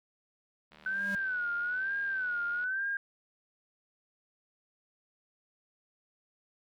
square tone with exponential growth, 196.6 Hz, G3, 5 cents sharp, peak -35 dBFS, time 0.71-1.15 s, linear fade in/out 0 ms, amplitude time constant 95 ms
click train, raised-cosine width 0.3 ms, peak -37 dBFS, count 148, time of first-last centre 0.72-2.639 s, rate 76.6 Hz
sine tone with vibrato, 1507 Hz, F#6, 31 cents sharp, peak -30 dBFS, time 0.86-2.97 s, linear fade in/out 2 ms, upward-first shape sine, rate 1.1 Hz, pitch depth 120 cents each way
effects none

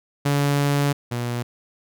sawtooth tone pair in turn, 142.7 / 120.38 Hz, D3 / B2, -49 / -44 cents, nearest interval minor third, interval 295 cents, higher first, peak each -14 / -20 dBFS, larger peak first, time 0.25-0.93 / 1.11-1.43 s, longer first, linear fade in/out 10 ms, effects none

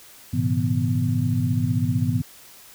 sine tone cluster, 104.2 / 119.5 / 135.4 / 164.3 / 247.6 Hz, G#2 / A#2 / C#3 / E3 / B3, +6 / +43 / -40 / -5 / +5 cents, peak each -24 / -25 / -27 / -27 / -26 dBFS, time 0.33-2.22 s, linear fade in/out 10 ms, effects white hiss -47 dBFS RMS until 2.74 s

